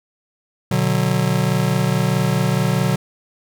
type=chord; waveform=square; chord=B minor; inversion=none; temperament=just; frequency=123.47 / 148.16 / 185.21 Hz; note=B2 / D3 / F#3; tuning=0 / +16 / +2 cents; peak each=-21 dBFS; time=0.71-2.96 s; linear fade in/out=5 ms; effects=none